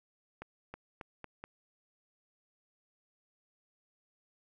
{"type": "accelerating click train", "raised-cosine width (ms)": 0.5, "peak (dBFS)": -28, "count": 5, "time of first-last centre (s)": [0.42, 1.44], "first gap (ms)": 320, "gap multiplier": 0.85, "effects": []}